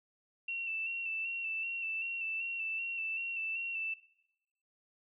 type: tone with vibrato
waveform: sine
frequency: 2694 Hz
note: E7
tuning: 37 cents sharp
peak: -34 dBFS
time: 0.48-3.94 s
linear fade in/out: 5 ms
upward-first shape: square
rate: 2.6 Hz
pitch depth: 26 cents each way
effects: noise-tail reverb RT60 0.9 s tail -18 dB re dry